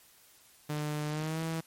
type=tone with pitch glide; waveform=sawtooth; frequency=150 to 162.63 Hz; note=D3 to E3; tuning=+37 to -23 cents; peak=-28 dBFS; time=0.69-1.61 s; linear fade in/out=10 ms; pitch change=+140 cents; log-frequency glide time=1.08-1.42 s; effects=white hiss -60 dBFS RMS until 1.66 s + MP3 64 kbps